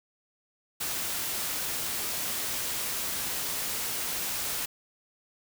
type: noise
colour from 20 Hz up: white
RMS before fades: -32 dBFS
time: 0.8-4.66 s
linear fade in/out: 10 ms
effects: none